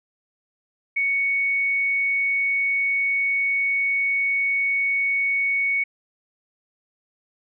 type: tone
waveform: sine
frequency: 2225 Hz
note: C#7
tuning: 6 cents sharp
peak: -19 dBFS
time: 0.96-5.84 s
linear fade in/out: 10 ms
effects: none